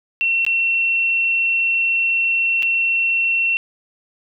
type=tone with dropouts; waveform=sine; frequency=2714 Hz; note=E7; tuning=50 cents sharp; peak=-15 dBFS; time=0.21-3.57 s; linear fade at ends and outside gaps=0 ms; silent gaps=0.45-0.465 / 2.624-2.63 s; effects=none